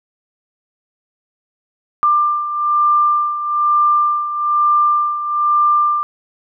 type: beating tone pair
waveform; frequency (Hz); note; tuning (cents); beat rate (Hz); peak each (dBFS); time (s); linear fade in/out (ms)
sine; 1190 / 1191.1; D6 / D6; +22 / +24; 1.1; -13 / -19; 2.03-6.03; 0
effects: none